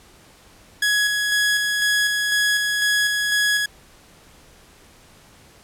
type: tone with tremolo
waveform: sawtooth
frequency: 1675 Hz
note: G#6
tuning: 14 cents sharp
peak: -13 dBFS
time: 0.82-3.66 s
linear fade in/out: 5 ms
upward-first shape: square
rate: 2 Hz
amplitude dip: 30%
effects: pink hiss -50 dBFS RMS until 5.63 s + low-pass 12000 Hz 12 dB/octave

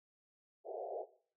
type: band-pass noise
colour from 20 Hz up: white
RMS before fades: -43 dBFS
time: 0.64-1.06 s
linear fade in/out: 50 ms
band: 380 to 760 Hz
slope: 96 dB/octave
effects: noise-tail reverb RT60 0.5 s tail -17 dB re dry

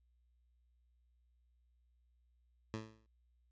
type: tone with exponential decay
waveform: 15% pulse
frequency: 110 Hz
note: A2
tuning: in tune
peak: -31 dBFS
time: 2.74-3.06 s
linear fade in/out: 0 ms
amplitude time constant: 69 ms
effects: added 60 Hz sine -70 dBFS peak until 3.51 s + resampled to 16000 Hz

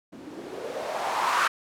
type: noise with low-pass filter sweep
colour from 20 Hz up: violet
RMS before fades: -29 dBFS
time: 0.12-1.48 s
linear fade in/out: 10 ms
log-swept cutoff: 240 to 1300 Hz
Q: 3.6
effects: none

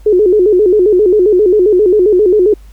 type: tone with vibrato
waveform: sine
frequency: 392 Hz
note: G4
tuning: in tune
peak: -5 dBFS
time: 0.06-2.54 s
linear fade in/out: 5 ms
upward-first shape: square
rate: 7.5 Hz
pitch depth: 140 cents each way
effects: added 50 Hz sine -33 dBFS peak until 2.72 s + pink hiss -50 dBFS RMS until 2.72 s

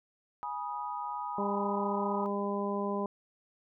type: chord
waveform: sine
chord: G# minor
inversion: none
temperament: equal with one note detuned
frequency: 830.6 / 972.5 / 1244.5 Hz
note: G#5 / B5 / D#6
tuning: 0 / -27 / 0 cents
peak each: -39 / -37 / -40 dBFS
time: 0.43-2.26 s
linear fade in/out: 0 ms
type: harmonic tone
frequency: 201.5 Hz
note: G3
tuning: 48 cents sharp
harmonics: 1 / 2 / 3 / 4 / 5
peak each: -34 / -35 / -38 / -42 / -37 dBFS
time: 1.38-3.06 s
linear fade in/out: 2 ms
effects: none

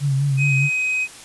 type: tone with vibrato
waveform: sine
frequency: 138.59 Hz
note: C#3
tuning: in tune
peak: -16 dBFS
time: 0-0.7 s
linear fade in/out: 50 ms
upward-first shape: sine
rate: 4.9 Hz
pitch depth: 54 cents each way
type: tone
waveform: triangle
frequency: 2520 Hz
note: D#7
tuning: 21 cents sharp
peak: -17 dBFS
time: 0.37-1.08 s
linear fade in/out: 50 ms
effects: white hiss -40 dBFS RMS until 1.24 s + resampled to 24000 Hz

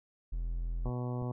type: tone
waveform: triangle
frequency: 42.2 Hz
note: E1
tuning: 41 cents sharp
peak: -30 dBFS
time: 0.32-0.9 s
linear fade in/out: 10 ms
type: harmonic tone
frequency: 123.47 Hz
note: B2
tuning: in tune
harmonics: 1 / 2 / 3 / 4 / 5 / 6 / 7 / 8 / 9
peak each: -34 / -40 / -44 / -46 / -48 / -50 / -51 / -52 / -53 dBFS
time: 0.85-1.32 s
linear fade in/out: 5 ms
type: click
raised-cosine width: 5 ms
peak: -32 dBFS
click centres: 1.222 s
effects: none

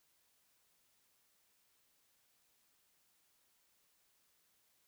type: silence
effects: white hiss -75 dBFS RMS until 4.87 s

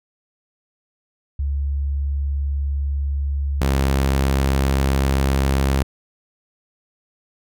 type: tone pair in turn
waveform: sine / sawtooth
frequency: 70.2 / 67.67 Hz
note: C#2 / C#2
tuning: +22 / -41 cents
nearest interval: minor second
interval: 63 cents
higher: first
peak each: -19 / -12 dBFS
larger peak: second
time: 1.39-3.61 / 3.61-5.83 s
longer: neither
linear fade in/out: 5 ms
effects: none

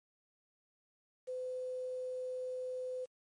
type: tone with quantisation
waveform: sine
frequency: 508 Hz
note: B4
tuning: 49 cents sharp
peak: -37 dBFS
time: 1.27-3.06 s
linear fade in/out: 20 ms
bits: 10
effects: MP3 48 kbps

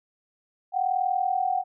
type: tone pair together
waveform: sine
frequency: 730 / 770.6 Hz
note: F#5 / G5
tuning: -24 / -30 cents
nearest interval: minor second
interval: 94 cents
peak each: -25 dBFS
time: 0.72-1.64 s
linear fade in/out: 50 ms
effects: none

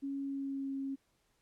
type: tone with pitch glide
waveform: sine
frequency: 276.5 to 271.9 Hz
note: C#4 to C#4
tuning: -4 to -33 cents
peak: -35 dBFS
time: 0.02-0.96 s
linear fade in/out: 20 ms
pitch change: -29 cents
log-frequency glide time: 0.2-0.74 s
effects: pink hiss -75 dBFS RMS until 1.41 s + low-pass 12000 Hz 12 dB/octave

